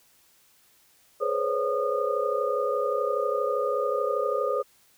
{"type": "tone cluster", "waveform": "sine", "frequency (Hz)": [422.5, 496, 529, 561, 1223], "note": ["G#4", "B4", "C5", "C#5", "D#6"], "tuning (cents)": [30, 7, 19, 21, -30], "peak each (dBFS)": -30, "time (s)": [1.2, 4.63], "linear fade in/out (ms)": 20, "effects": ["white hiss -61 dBFS RMS until 4.97 s"]}